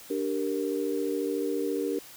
sine chord, G minor, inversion second, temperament equal, 293.7 / 392 / 466.2 Hz, D4 / G4 / Bb4, 0 / 0 / 0 cents, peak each -31 dBFS, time 0.1-1.99 s, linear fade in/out 5 ms, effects white hiss -48 dBFS RMS until 2.16 s

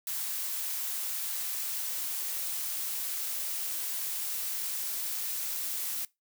blue noise with high-pass filter sweep, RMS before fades -34 dBFS, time 0.07-6.05 s, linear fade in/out 2 ms, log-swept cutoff 790 to 240 Hz, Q 1.1, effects noise-tail reverb RT60 0.2 s tail -22 dB re dry

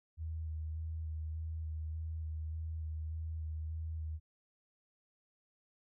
sine tone with vibrato, 79.3 Hz, D#2, 33 cents sharp, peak -37 dBFS, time 0.17-4.2 s, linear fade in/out 50 ms, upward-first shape square, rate 1.7 Hz, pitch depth 17 cents each way, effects none

